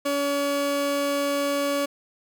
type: tone pair together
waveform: 30% pulse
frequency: 283.4 / 566.8 Hz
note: C#4 / C#5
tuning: +38 / +38 cents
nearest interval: octave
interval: 1200 cents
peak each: -24 / -24 dBFS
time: 0.05-1.86 s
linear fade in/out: 10 ms
effects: none